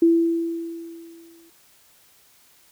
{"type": "tone with exponential decay", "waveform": "sine", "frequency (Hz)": 333.7, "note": "E4", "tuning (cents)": 21, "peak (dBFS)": -11, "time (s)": [0.02, 1.5], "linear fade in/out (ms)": 5, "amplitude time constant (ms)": 320, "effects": ["white hiss -56 dBFS RMS until 2.71 s"]}